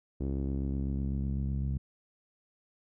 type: tone with low-pass filter sweep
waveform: sawtooth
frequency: 68 Hz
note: C#2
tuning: 33 cents flat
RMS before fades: -32 dBFS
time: 0.2-1.78 s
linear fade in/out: 10 ms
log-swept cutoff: 350 to 160 Hz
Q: 1.9
effects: none